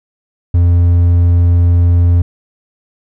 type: tone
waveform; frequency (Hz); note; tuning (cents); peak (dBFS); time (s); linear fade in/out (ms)
triangle; 86.8; F2; -10; -4; 0.54-2.22; 5
effects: none